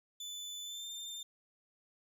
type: tone with pitch glide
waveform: 30% pulse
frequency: 3500 to 3594 Hz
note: A7 to A7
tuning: -10 to +36 cents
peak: -39 dBFS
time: 0.2-1.23 s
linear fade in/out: 5 ms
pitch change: +46 cents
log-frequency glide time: 0.64-0.87 s
effects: none